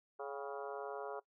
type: harmonic tone with a mistuned harmonic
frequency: 140 Hz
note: C#3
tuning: 18 cents sharp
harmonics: 3 / 4 / 5 / 6 / 7 / 8 / 9 / 10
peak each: -45 / -47 / -49 / -51 / -52 / -53 / -54 / -55 dBFS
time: 0.19-1.2 s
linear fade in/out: 10 ms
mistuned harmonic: 6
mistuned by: -81 cents
effects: noise-tail reverb RT60 0.1 s tail -20 dB re dry